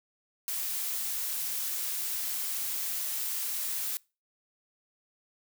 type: noise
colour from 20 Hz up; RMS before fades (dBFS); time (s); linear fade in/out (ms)
blue; -33; 0.48-3.97; 0
effects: noise-tail reverb RT60 0.3 s tail -24 dB re dry